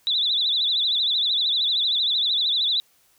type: tone with vibrato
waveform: sine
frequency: 3696 Hz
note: A#7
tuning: 16 cents flat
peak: -19 dBFS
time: 0.07-2.8 s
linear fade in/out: 0 ms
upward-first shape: sine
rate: 13 Hz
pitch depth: 140 cents each way
effects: white hiss -61 dBFS RMS until 3.18 s